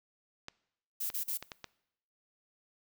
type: clicks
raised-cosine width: 0.2 ms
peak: -24 dBFS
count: 5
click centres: 0.484 / 1.101 / 1.426 / 1.518 / 1.643 s
type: noise bursts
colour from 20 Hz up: violet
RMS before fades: -35 dBFS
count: 3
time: 1-1.376 s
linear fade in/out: 10 ms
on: 100 ms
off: 38 ms
effects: noise-tail reverb RT60 0.8 s tail -21 dB re dry